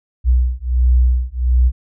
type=beating tone pair; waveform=sine; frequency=61.3 / 62.7 Hz; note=B1 / B1; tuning=-12 / +27 cents; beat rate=1.4 Hz; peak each=-14 dBFS; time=0.24-1.72 s; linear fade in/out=50 ms; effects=none